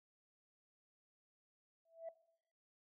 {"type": "tone with exponential growth", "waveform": "sine", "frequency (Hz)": 659.3, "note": "E5", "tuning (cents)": 0, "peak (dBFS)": -39, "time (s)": [1.85, 2.09], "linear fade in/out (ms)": 5, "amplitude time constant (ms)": 52, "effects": ["noise-tail reverb RT60 0.7 s tail -19 dB re dry", "tanh soft clip ceiling -39 dBFS"]}